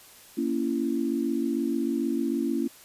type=chord; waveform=sine; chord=A# diminished; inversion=none; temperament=just; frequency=233.1 / 279.7 / 335.6 Hz; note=A#3 / C#4 / E4; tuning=0 / +16 / +31 cents; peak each=-29 / -28 / -29 dBFS; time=0.37-2.68 s; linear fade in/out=10 ms; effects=white hiss -51 dBFS RMS until 2.84 s + resampled to 32000 Hz